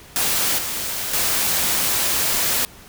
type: noise with level steps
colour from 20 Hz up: white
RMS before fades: -20 / -26 / -20 dBFS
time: 0.16-2.65 s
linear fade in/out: 0 ms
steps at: 0.58 / 1.13 s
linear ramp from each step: 5 ms
effects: pink hiss -44 dBFS RMS until 2.88 s